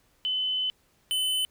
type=tone pair in turn; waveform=sine / square; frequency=3028 / 3028 Hz; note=F#7 / F#7; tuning=+39 / +39 cents; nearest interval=unison; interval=0 cents; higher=neither; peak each=-25 / -25 dBFS; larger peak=neither; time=0.25-0.7 / 1.11-1.45 s; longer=first; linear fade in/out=0 ms; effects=pink hiss -66 dBFS RMS until 1.5 s